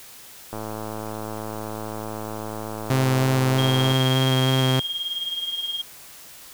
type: click train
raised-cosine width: 1 ms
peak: -18 dBFS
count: 368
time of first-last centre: 0.53-3.928 s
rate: 108 Hz
type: tone with vibrato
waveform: sawtooth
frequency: 130.81 Hz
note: C3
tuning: in tune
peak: -14 dBFS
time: 2.9-4.8 s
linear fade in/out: 5 ms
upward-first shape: square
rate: 3.2 Hz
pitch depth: 9 cents each way
type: tone with tremolo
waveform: sine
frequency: 3236 Hz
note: G#7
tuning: 46 cents flat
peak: -23 dBFS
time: 3.58-5.82 s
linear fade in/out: 10 ms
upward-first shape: sine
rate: 19 Hz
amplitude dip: 60%
effects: white hiss -44 dBFS RMS until 6.53 s